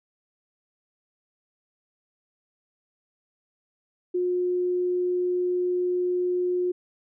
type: tone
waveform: sine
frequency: 359.3 Hz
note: F4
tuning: 49 cents sharp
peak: -22 dBFS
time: 4.14-6.72 s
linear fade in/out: 10 ms
effects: none